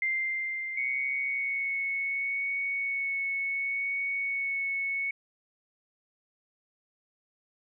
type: tone with exponential decay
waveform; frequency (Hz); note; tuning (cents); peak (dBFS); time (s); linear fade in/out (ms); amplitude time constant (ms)
sine; 2093; C7; 0; -25; 0.02-3.75; 2; 810
type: tone with vibrato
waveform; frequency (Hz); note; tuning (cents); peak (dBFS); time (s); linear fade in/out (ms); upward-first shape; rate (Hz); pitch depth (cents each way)
sine; 2217; C#7; 0; -28; 0.77-5.11; 5; sine; 0.69; 8
effects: none